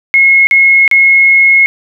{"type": "tone with dropouts", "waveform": "sine", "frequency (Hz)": 2168, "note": "C#7", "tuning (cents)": -39, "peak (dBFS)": -3, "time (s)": [0.14, 1.66], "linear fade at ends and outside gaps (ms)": 0, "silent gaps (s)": [[0.47, 0.511], [0.878, 0.913]], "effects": []}